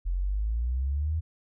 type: exponential sweep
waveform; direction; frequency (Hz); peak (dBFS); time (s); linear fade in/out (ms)
sine; up; 42.39 to 82.41; -25; 0.05-1.21; 20
effects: none